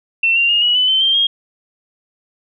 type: tone with pitch steps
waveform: sine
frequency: 2697 / 2770 / 2844 / 2921 / 2999 / 3080 / 3163 / 3248 Hz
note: E7 / F7 / F7 / F#7 / F#7 / G7 / G7 / G#7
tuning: +39 / -15 / +31 / -23 / +23 / -31 / +15 / -39 cents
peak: -11 dBFS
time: 0.23-1.27 s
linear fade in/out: 5 ms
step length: 130 ms
effects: none